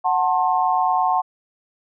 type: chord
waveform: sine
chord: F# diminished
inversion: none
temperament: just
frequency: 740 / 888 / 1065.6 Hz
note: F#5 / A5 / C6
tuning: 0 / +16 / +31 cents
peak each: -19 / -21 / -22 dBFS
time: 0.04-1.22 s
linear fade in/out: 20 ms
effects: none